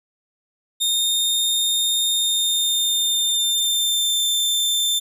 sawtooth tone with pitch glide, 3661 to 3565 Hz, A#7 to A7, -32 to +22 cents, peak -15 dBFS, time 0.8-5 s, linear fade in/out 20 ms, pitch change -46 cents, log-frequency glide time 2.11-4.26 s, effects none

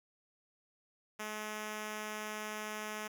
5% pulse tone, 213.5 Hz, G#3, 48 cents sharp, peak -28 dBFS, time 1.19-3.08 s, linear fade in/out 10 ms, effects none

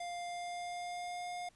square tone with pitch glide, 700 to 711.4 Hz, F5 to F5, +4 to +32 cents, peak -40 dBFS, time 0-1.49 s, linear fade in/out 5 ms, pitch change +28 cents, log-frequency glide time 0.17-1.29 s, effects pink hiss -68 dBFS RMS until 1.55 s + resampled to 24000 Hz

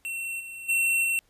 square tone with level steps, 2713 Hz, E7, 49 cents sharp, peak -31 / -38 / -22 / -24 dBFS, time 0.05-1.19 s, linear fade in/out 0 ms, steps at 0.39 / 0.68 / 1.03 s, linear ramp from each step 20 ms, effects pink hiss -66 dBFS RMS until 1.29 s + resampled to 32000 Hz

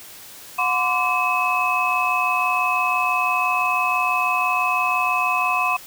sine tone cluster, 727 / 1029 / 1155 / 2573 Hz, F#5 / C6 / D6 / E7, -31 / -29 / -29 / -43 cents, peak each -25 / -22 / -25 / -22 dBFS, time 0.58-5.77 s, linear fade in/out 10 ms, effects white hiss -41 dBFS RMS until 5.86 s

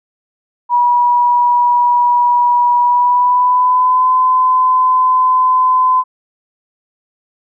sine tone with pitch glide, 969 to 1019.5 Hz, B5 to C6, -33 to -45 cents, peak -8 dBFS, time 0.69-6.04 s, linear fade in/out 50 ms, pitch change +88 cents, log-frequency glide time 2.8-4.1 s, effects none

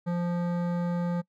triangle tone with hard clipping, 174.2 Hz, F3, 4 cents flat, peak -28 dBFS, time 0.06-1.22 s, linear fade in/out 20 ms, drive 18 dB, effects noise-tail reverb RT60 0.1 s tail -23 dB re dry

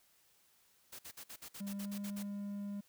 white noise bursts, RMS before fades -49 dBFS, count 11, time 0.92-2.231 s, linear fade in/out 10 ms, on 71 ms, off 53 ms
triangle tone with pitch glide, 200 to 202.3 Hz, G3 to G#3, +35 to -45 cents, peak -37 dBFS, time 1.6-2.81 s, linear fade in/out 10 ms, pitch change +20 cents, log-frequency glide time 1.77-1.93 s
effects white hiss -70 dBFS RMS until 2.88 s

